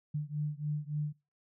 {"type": "beating tone pair", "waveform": "sine", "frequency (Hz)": [147.8, 151.3], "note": ["D3", "D#3"], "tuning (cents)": [11, -48], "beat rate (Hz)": 3.5, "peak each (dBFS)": [-35, -36], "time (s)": [0.14, 1.13], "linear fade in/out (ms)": 10, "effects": ["noise-tail reverb RT60 0.3 s tail -24 dB re dry"]}